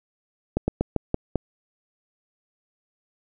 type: slowing click train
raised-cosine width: 2 ms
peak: -8 dBFS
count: 6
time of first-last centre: 0.57-1.357 s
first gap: 110 ms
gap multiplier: 1.18
effects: none